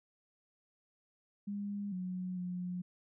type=tone with pitch steps; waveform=sine; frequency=202.8 / 183 / 179.6 Hz; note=G#3 / F#3 / F3; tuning=-41 / -19 / +49 cents; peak=-36 dBFS; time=1.47-2.82 s; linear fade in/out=10 ms; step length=450 ms; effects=none